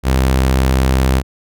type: tone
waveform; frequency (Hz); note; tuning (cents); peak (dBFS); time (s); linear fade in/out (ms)
sawtooth; 65.41; C2; 0; -7; 0.03-1.23; 50
effects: none